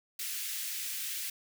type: high-pass noise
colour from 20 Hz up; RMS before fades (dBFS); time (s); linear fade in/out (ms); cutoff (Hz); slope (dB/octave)
white; -37; 0.19-1.3; 5; 1800; 24
effects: none